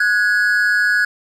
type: tone pair together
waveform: triangle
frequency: 1466 / 1667.8 Hz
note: F#6 / G#6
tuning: -16 / +7 cents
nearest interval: major second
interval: 223 cents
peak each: -14 dBFS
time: 0-1.05 s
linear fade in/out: 5 ms
effects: none